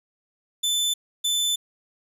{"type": "tone bursts at uneven times", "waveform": "sawtooth", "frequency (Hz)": 3520, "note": "A7", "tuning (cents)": 0, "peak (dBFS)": -18, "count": 2, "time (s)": [[0.63, 0.94], [1.24, 1.56]], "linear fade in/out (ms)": 10, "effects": ["resampled to 32000 Hz", "9-bit"]}